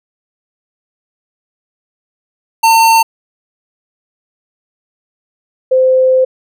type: tone pair in turn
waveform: square / sine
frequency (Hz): 904 / 517.6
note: A5 / C5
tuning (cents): +47 / -19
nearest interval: minor seventh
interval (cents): 966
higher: first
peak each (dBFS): -6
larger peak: neither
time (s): 2.63-3.03 / 5.71-6.25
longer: second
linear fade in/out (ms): 10
effects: none